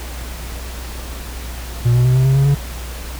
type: tone with pitch steps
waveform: triangle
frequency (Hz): 120 / 123.3 / 126.7 / 130.18 / 133.77 / 137.45 / 141.23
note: B2 / B2 / B2 / C3 / C3 / C#3 / C#3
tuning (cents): -49 / -2 / +45 / -8 / +39 / -14 / +33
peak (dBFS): -8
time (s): 1.85-2.55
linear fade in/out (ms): 10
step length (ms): 100
effects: added 60 Hz sine -27 dBFS peak until 3.19 s + pink hiss -33 dBFS RMS until 3.19 s